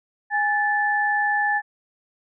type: tone pair together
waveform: sine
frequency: 826.9 / 1747 Hz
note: G#5 / A6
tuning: -8 / -13 cents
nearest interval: octave + minor second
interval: 1295 cents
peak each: -22 / -21 dBFS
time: 0.3-1.62 s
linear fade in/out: 50 ms
effects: none